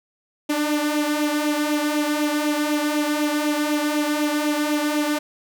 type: tone with flanger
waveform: sawtooth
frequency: 298 Hz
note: D4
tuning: 25 cents sharp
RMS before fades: -22 dBFS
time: 0.49-5.19 s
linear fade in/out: 10 ms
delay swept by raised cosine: 0.3 to 2.8 ms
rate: 4 Hz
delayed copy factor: +0.55
effects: none

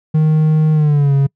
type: tone with pitch glide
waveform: triangle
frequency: 155.56 to 138.59 Hz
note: D#3 to C#3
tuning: 0 to 0 cents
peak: -7 dBFS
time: 0.14-1.27 s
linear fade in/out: 10 ms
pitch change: -200 cents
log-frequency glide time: 0.73-1.14 s
effects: noise-tail reverb RT60 0.1 s tail -26 dB re dry

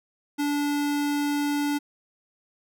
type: tone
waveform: square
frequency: 290 Hz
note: D4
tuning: 22 cents flat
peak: -24 dBFS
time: 0.38-1.79 s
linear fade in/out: 20 ms
effects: none

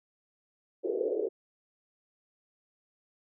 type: band-pass noise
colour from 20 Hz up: pink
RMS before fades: -31 dBFS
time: 0.83-1.29 s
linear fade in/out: 20 ms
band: 380 to 490 Hz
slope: 48 dB/octave
effects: none

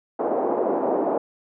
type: band-pass noise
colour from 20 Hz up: pink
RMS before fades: -23 dBFS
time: 0.19-1.18 s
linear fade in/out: 5 ms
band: 320 to 790 Hz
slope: 24 dB/octave
effects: none

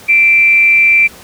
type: tone with frequency modulation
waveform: sine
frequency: 2349 Hz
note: D7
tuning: in tune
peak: -5 dBFS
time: 0.08-1.08 s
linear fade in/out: 20 ms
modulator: 281 Hz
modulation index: 0.21
effects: pink hiss -36 dBFS RMS until 1.23 s + high-pass 80 Hz 12 dB/octave

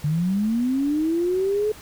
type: linear sweep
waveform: sine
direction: up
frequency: 143.4 to 432.8 Hz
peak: -19 dBFS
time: 0.04-1.72 s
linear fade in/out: 5 ms
effects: pink hiss -44 dBFS RMS until 1.81 s

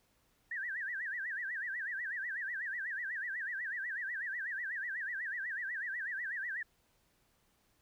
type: tone with vibrato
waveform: sine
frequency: 1746 Hz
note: A6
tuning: 14 cents flat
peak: -36 dBFS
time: 0.51-6.63 s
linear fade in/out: 5 ms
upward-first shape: sine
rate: 8.1 Hz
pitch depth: 210 cents each way
effects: pink hiss -73 dBFS RMS until 7.81 s

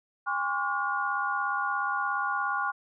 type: tone cluster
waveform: sine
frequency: 811 / 1055 / 1132 / 1430 Hz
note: G#5 / C6 / C#6 / F6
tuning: -41 / +14 / +36 / +41 cents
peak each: -33 / -34 / -32 / -30 dBFS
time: 0.26-2.72 s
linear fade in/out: 20 ms
effects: none

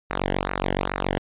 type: tone with flanger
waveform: sawtooth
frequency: 47.11 Hz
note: F#1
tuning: 32 cents sharp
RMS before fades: -26 dBFS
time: 0.1-1.18 s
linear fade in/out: 0 ms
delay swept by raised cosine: 0.29 to 0.83 ms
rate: 2.4 Hz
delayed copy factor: -0.9
effects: resampled to 8000 Hz

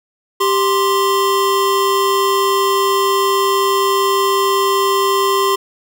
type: tone pair together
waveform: square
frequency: 392.4 / 1046.5 Hz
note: G4 / C6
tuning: +2 / 0 cents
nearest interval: octave + perfect fourth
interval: 1698 cents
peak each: -16 dBFS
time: 0.4-5.56 s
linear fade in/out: 10 ms
effects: none

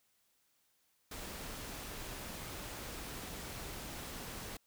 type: noise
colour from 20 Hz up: pink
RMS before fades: -45 dBFS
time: 1.11-4.57 s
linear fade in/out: 5 ms
effects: white hiss -75 dBFS RMS until 4.66 s

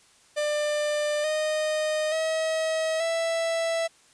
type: tone with pitch steps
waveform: 45% pulse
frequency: 596 / 617 / 638.8 / 661.3 Hz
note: D5 / D#5 / D#5 / E5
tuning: +25 / -15 / +45 / +5 cents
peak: -24 dBFS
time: 0.36-3.88 s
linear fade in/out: 20 ms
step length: 880 ms
effects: white hiss -58 dBFS RMS until 4.13 s + resampled to 22050 Hz

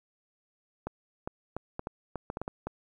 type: clicks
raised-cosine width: 1 ms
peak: -20 dBFS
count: 11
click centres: 0.87 / 1.275 / 1.566 / 1.794 / 1.871 / 2.157 / 2.301 / 2.371 / 2.416 / 2.479 / 2.67 s
effects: 10-bit

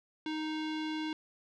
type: tone with low-pass filter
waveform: square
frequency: 311.1 Hz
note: D#4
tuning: in tune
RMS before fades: -36 dBFS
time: 0.26-1.13 s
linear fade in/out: 2 ms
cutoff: 3600 Hz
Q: 2.1
effects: none

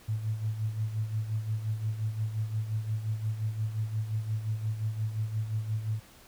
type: tone with tremolo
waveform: sine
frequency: 109 Hz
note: A2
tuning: 16 cents flat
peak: -26 dBFS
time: 0.08-6 s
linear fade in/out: 10 ms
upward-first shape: sine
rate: 5.7 Hz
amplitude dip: 65%
effects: pink hiss -55 dBFS RMS until 6.27 s

